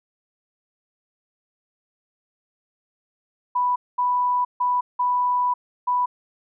sine tone bursts at uneven times, 987.8 Hz, B5, in tune, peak -18 dBFS, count 5, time 3.55-3.76 / 3.98-4.45 / 4.6-4.81 / 4.99-5.54 / 5.87-6.06 s, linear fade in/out 10 ms, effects none

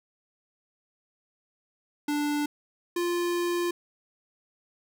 square tone pair in turn, 293.7 / 348.5 Hz, D4 / F4, 0 / -4 cents, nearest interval minor third, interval 296 cents, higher second, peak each -26 dBFS, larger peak neither, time 2.08-2.46 / 2.96-3.71 s, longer second, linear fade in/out 5 ms, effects none

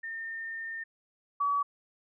sine tone pair in turn, 1815 / 1139.4 Hz, A#6 / C#6, -47 / +47 cents, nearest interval minor sixth, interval 806 cents, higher first, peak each -35 / -25 dBFS, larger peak second, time 0.03-0.84 / 1.4-1.63 s, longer first, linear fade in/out 10 ms, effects none

